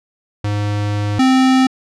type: tone pair in turn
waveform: square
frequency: 103.4 / 260.6 Hz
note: G#2 / C4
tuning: -7 / -7 cents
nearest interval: octave + major third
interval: 1600 cents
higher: second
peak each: -17 / -10 dBFS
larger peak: second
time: 0.44-1.19 / 1.19-1.67 s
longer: first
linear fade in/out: 5 ms
effects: low-pass 6000 Hz 12 dB/octave